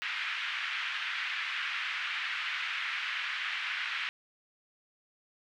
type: band-pass noise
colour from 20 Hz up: white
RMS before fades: -35 dBFS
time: 0.02-4.09 s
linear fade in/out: 0 ms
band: 1400 to 2800 Hz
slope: 24 dB/octave
effects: none